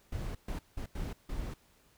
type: noise bursts at uneven times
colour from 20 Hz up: brown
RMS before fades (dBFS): -37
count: 5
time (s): 0.12-0.35 / 0.48-0.59 / 0.77-0.86 / 0.95-1.13 / 1.29-1.54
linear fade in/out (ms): 5
effects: pink hiss -66 dBFS RMS until 1.97 s